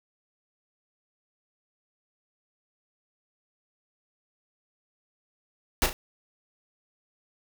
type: noise with echo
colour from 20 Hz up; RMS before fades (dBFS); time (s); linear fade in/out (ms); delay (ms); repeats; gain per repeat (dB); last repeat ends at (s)
pink; -22; 5.82-5.86; 0; 35; 2; -8; 5.93
effects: none